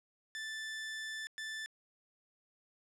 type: tone bursts at uneven times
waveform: sawtooth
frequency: 1760 Hz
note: A6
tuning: in tune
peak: -36 dBFS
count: 2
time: 0.35-1.27 / 1.38-1.66 s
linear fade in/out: 0 ms
effects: low-pass 8000 Hz 12 dB/octave